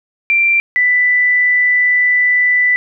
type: tone pair in turn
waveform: sine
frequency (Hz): 2360 / 1984.5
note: D7 / B6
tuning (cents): +8 / +8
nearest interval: minor third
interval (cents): 300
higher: first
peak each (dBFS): -9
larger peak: neither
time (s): 0.3-0.6 / 0.76-2.76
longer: second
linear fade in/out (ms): 0
effects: none